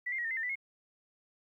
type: tone with pitch steps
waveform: sine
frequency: 1965 / 2106 / 1907 / 1817 / 2066 / 1803 / 1981 / 2163 Hz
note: B6 / C7 / A#6 / A#6 / C7 / A6 / B6 / C#7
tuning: -9 / +11 / +39 / -45 / -22 / +42 / +5 / -43 cents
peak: -32 dBFS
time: 0.06-0.556 s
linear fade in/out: 10 ms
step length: 62 ms
effects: 12-bit